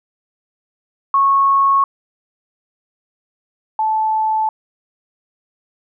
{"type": "tone pair in turn", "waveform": "sine", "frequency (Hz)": [1100, 872.7], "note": ["C#6", "A5"], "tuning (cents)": [-14, -14], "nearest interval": "major third", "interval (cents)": 400, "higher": "first", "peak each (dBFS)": [-10, -14], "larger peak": "first", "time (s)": [[1.14, 1.84], [3.79, 4.49]], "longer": "neither", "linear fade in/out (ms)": 2, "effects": []}